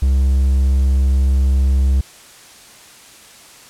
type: tone with hard clipping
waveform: triangle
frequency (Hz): 67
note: C2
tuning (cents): +42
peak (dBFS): -12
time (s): 0.02-2.01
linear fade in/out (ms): 5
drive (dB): 6
effects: white hiss -42 dBFS RMS until 3.69 s + low-pass 10000 Hz 12 dB/octave